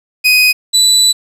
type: tone pair in turn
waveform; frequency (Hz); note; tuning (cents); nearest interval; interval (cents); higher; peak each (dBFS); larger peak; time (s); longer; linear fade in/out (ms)
30% pulse; 2500 / 3969; D#7 / B7; +8 / +8; minor sixth; 800; second; -4; neither; 0.24-0.53 / 0.73-1.13; second; 20
effects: resampled to 32000 Hz + 7-bit